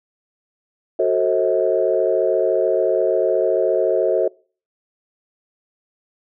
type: chord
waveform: sine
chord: F# diminished seventh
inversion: none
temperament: just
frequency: 370 / 444 / 532.8 / 639.4 Hz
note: F#4 / A4 / C5 / Eb5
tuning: 0 / +16 / +31 / +47 cents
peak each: -20 dBFS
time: 0.99-4.28 s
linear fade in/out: 5 ms
effects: noise-tail reverb RT60 0.4 s tail -24 dB re dry + tanh soft clip ceiling -4 dBFS